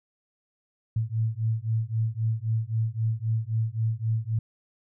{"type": "beating tone pair", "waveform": "sine", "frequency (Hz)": [110, 113.8], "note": ["A2", "A#2"], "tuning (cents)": [0, -41], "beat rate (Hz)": 3.8, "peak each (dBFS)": -27, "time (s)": [0.96, 4.39], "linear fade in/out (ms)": 5, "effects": []}